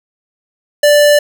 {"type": "tone", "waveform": "square", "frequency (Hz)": 587.3, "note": "D5", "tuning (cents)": 0, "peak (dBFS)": -6, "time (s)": [0.83, 1.19], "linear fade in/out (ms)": 5, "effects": []}